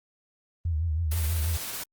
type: tone with vibrato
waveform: sine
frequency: 80.6 Hz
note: E2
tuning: 38 cents flat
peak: -24 dBFS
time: 0.65-1.57 s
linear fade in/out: 5 ms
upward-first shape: triangle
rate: 6.2 Hz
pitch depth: 130 cents each way
type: noise with tremolo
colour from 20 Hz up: white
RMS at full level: -34 dBFS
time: 1.11-1.84 s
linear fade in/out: 10 ms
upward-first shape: sine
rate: 16 Hz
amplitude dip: 25%
effects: Opus 32 kbps

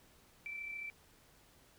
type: tone with amplitude modulation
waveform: sine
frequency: 2333 Hz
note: D7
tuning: 12 cents flat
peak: -39 dBFS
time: 0.46-0.9 s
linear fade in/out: 0 ms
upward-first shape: sine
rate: 33.8 Hz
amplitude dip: 45%
effects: pink hiss -65 dBFS RMS until 1.78 s

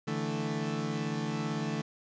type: chord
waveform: 30% pulse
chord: D suspended second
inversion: none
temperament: equal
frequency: 146.83 / 164.81 / 220 Hz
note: D3 / E3 / A3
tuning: 0 / 0 / 0 cents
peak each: -33 / -34 / -32 dBFS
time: 0.07-1.82 s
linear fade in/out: 10 ms
effects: resampled to 16000 Hz + 10-bit

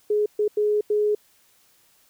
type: tone bursts at uneven times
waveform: sine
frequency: 419.5 Hz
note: G#4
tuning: 17 cents sharp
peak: -18 dBFS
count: 4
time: 0.1-0.26 / 0.39-0.48 / 0.57-0.81 / 0.9-1.15 s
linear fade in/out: 5 ms
effects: white hiss -60 dBFS RMS until 2.09 s

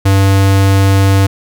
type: tone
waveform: square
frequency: 97.5 Hz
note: G2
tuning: 9 cents flat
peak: -7 dBFS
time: 0.05-1.27 s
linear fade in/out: 10 ms
effects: none

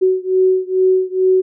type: beating tone pair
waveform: sine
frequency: 372.8 / 375.1 Hz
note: F#4 / F#4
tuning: +13 / +24 cents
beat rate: 2.3 Hz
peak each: -14 / -15 dBFS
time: 0.01-1.42 s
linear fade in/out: 20 ms
effects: none

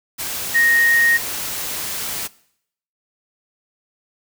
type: tone in noise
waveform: sine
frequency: 1865 Hz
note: A#6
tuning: in tune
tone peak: -12 dBFS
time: 0.54-1.18 s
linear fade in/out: 20 ms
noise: white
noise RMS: -26 dBFS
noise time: 0.18-2.28 s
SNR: +11 dB
effects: noise-tail reverb RT60 0.7 s tail -21 dB re dry

